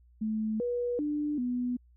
sine tone with pitch steps, 217.5 / 484.9 / 296.4 / 246.7 Hz, A3 / B4 / D4 / B3, -20 / -32 / +16 / -2 cents, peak -28 dBFS, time 0.21-1.77 s, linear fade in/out 10 ms, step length 390 ms, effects added 60 Hz sine -57 dBFS peak until 1.96 s

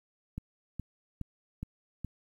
click train, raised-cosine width 5 ms, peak -24 dBFS, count 5, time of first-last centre 0.38-2.047 s, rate 2.4 Hz, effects 10-bit

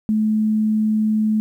sine tone, 215.9 Hz, A3, 33 cents flat, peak -15 dBFS, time 0.09-1.4 s, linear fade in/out 0 ms, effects 9-bit

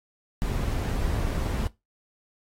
brown noise, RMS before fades -27 dBFS, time 0.42-1.67 s, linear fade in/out 0 ms, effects noise-tail reverb RT60 0.2 s tail -18 dB re dry + AAC 48 kbps

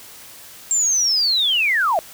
sine linear sweep, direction down, 7459 to 601 Hz, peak -15 dBFS, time 0.71-1.99 s, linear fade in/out 0 ms, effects white hiss -41 dBFS RMS until 2.13 s

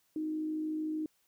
sine tone with frequency modulation, 311.1 Hz, D#4, in tune, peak -32 dBFS, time 0.16-1.06 s, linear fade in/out 2 ms, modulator 53.3 Hz, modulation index 0.23, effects white hiss -73 dBFS RMS until 1.27 s

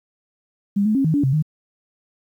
sine tone with pitch steps, 201.1 / 214.8 / 271.6 / 158.3 / 287.3 / 133.4 / 153.7 Hz, G3 / A3 / C#4 / D#3 / D4 / C3 / D#3, +44 / -41 / -35 / +30 / -38 / +34 / -21 cents, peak -15 dBFS, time 0.76-1.425 s, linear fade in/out 10 ms, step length 95 ms, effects 9-bit

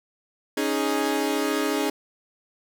sawtooth chord, C# suspended second, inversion none, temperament equal, 277.2 / 311.1 / 415.3 Hz, C#4 / D#4 / G#4, 0 / 0 / 0 cents, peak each -23 dBFS, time 0.57-1.9 s, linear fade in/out 5 ms, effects none

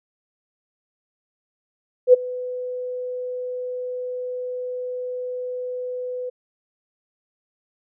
sine tone with ADSR envelope, 500 Hz, B4, 21 cents sharp, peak -5 dBFS, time 2.07-6.3 s, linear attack 64 ms, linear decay 16 ms, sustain -21 dB, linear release 12 ms, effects none

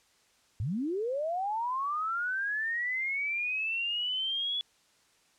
sine linear sweep, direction up, 87.31 to 3415 Hz, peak -29 dBFS, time 0.6-4.61 s, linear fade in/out 0 ms, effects white hiss -66 dBFS RMS until 5.38 s + low-pass 8000 Hz 12 dB/octave

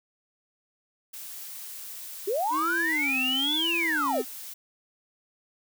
blue noise, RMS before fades -40 dBFS, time 1.13-4.54 s, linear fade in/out 10 ms
sine linear two-way sweep, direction up then down, 362.5 to 3507 to 362.5 Hz, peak -24 dBFS, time 2.27-4.22 s, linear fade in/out 10 ms, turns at 3.55 s
square tone with vibrato, 294.7 Hz, D4, 6 cents sharp, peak -32 dBFS, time 2.5-4.25 s, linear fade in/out 50 ms, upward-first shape sine, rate 1 Hz, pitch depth 240 cents each way
effects none

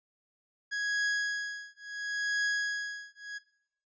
45% pulse tone with tremolo, 1661.2 Hz, G#6, in tune, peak -26 dBFS, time 0.71-3.39 s, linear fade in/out 20 ms, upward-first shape triangle, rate 0.72 Hz, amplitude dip 100%, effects noise-tail reverb RT60 0.7 s tail -19 dB re dry + resampled to 16000 Hz

